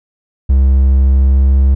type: tone with pitch glide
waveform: triangle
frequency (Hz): 66.7 to 67.32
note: C2 to C2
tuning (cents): +34 to +50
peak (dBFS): -4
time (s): 0.49-1.75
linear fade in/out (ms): 10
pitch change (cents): +16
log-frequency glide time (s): 1.1-1.6
effects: none